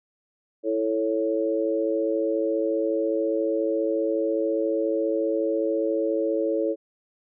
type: chord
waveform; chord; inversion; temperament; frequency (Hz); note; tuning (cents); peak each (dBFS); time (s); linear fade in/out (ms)
sine; A major; second; equal; 329.6 / 440 / 554.4; E4 / A4 / C#5; 0 / 0 / 0; -26; 0.63-6.76; 50
effects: none